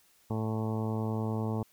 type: harmonic tone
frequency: 110 Hz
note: A2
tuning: in tune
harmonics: 1 / 2 / 3 / 4 / 5 / 6 / 7 / 8 / 9 / 10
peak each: -32 / -34 / -41 / -39 / -45 / -46 / -46 / -44 / -50 / -49 dBFS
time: 0.3-1.63 s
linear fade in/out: 5 ms
effects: white hiss -65 dBFS RMS until 1.72 s